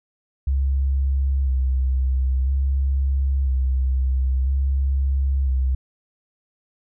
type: tone with vibrato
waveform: sine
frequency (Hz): 66.4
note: C2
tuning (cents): +26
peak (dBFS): -17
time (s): 0.47-5.75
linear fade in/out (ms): 5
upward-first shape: square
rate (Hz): 0.5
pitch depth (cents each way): 35
effects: none